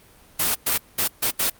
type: noise bursts at uneven times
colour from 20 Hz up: white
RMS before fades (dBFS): -21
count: 5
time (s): 0.39-0.55 / 0.66-0.78 / 0.98-1.08 / 1.22-1.31 / 1.39-1.5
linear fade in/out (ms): 10
effects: pink hiss -52 dBFS RMS until 1.59 s + Opus 32 kbps